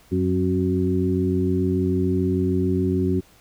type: harmonic tone with a mistuned harmonic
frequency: 92.5 Hz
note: F#2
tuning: in tune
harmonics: 1 / 2 / 3 / 4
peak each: -24 / -24 / -24 / -24 dBFS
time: 0.11-3.21 s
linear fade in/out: 20 ms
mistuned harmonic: 3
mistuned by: -36 cents
effects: pink hiss -54 dBFS RMS until 3.4 s